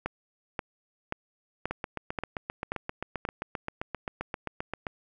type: two click trains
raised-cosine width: 0.5 ms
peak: -17 / -15 dBFS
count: 25 / 7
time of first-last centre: 1.71-4.868 / 0.06-3.251 s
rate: 7.6 / 1.88 Hz
effects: none